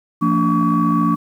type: tone cluster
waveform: sine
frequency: 171.4 / 226.1 / 290.6 / 1133 Hz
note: F3 / A3 / D4 / C#6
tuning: -32 / +47 / -18 / +37 cents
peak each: -18 dBFS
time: 0.21-1.16 s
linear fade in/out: 20 ms
effects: tanh soft clip ceiling -6 dBFS + 8-bit